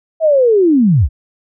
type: linear sweep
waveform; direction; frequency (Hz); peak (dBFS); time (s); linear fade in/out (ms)
sine; down; 659.3 to 49.74; -7; 0.2-1.09; 50
effects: none